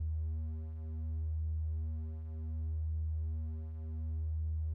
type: beating tone pair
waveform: triangle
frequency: 78.3 / 78.97 Hz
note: D#2 / D#2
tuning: +11 / +26 cents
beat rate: 0.67 Hz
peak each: -39 / -32 dBFS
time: 0-4.74 s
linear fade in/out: 10 ms
effects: tanh soft clip ceiling -30 dBFS